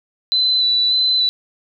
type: tone with vibrato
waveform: sine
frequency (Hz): 3998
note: B7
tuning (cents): +20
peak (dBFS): -13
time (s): 0.32-1.29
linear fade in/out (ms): 0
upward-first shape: square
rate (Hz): 1.7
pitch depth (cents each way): 16
effects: none